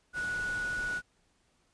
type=tone in noise; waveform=sine; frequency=1468 Hz; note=F#6; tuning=14 cents flat; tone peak=-31 dBFS; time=0.13-1.02 s; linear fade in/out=50 ms; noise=pink; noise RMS=-44 dBFS; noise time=0.13-1.02 s; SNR=+10 dB; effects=pink hiss -71 dBFS RMS until 1.73 s + resampled to 22050 Hz